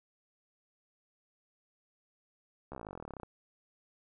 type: slowing click train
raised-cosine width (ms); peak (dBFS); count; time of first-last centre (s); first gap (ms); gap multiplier
1; -29; 24; 2.72-3.233; 14; 1.04
effects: none